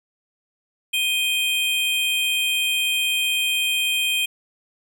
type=tone pair together; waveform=square; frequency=2489 / 3178 Hz; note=D#7 / G7; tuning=0 / +23 cents; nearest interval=major third; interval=423 cents; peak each=-23 dBFS; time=0.93-4.26 s; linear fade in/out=10 ms; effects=none